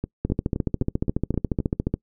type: two click trains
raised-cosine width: 3 ms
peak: -13 / -9 dBFS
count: 7 / 25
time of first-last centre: 0.04-1.603 / 0.25-1.94 s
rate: 3.84 / 14.2 Hz
effects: noise-tail reverb RT60 0.1 s tail -24 dB re dry